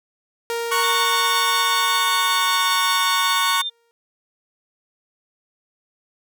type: tone with exponential decay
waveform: sawtooth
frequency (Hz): 466.2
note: A#4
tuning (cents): 0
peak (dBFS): -18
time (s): 0.5-3.91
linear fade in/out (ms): 0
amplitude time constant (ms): 740
type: chord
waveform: sawtooth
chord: F# major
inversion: first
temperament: equal with one note detuned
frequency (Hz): 923.8 / 1108.7 / 1480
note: A#5 / C#6 / F#6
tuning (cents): -16 / 0 / 0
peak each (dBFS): -21 / -16 / -21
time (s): 0.71-3.62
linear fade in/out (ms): 10
type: tone with tremolo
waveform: sine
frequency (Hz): 3600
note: A7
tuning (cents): +39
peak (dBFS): -22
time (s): 0.83-3.7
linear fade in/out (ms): 10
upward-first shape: sine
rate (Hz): 17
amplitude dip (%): 45
effects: none